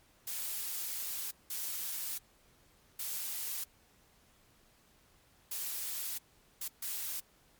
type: noise bursts at uneven times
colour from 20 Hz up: blue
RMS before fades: -38 dBFS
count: 6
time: 0.27-1.31 / 1.5-2.18 / 2.99-3.64 / 5.51-6.18 / 6.61-6.68 / 6.82-7.2 s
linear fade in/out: 5 ms
effects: pink hiss -66 dBFS RMS until 7.59 s + MP3 96 kbps